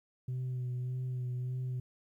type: tone with vibrato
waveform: sine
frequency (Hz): 126.2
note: B2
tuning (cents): +38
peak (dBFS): -31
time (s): 0.28-1.8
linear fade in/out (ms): 5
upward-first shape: sine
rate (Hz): 1.7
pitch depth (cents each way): 25
effects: tanh soft clip ceiling -32 dBFS + 12-bit